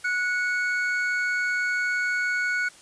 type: tone pair together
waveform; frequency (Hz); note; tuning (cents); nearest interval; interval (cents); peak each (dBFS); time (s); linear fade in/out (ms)
triangle; 1467.5 / 2217; F#6 / C#7; -15 / 0; perfect fifth; 715; -22 / -28; 0.04-2.69; 10
effects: white hiss -50 dBFS RMS until 2.81 s + resampled to 22050 Hz